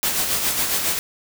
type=noise with tremolo; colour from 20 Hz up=white; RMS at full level=-20 dBFS; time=0.03-0.99 s; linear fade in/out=0 ms; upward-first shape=sine; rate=7.3 Hz; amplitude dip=45%; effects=none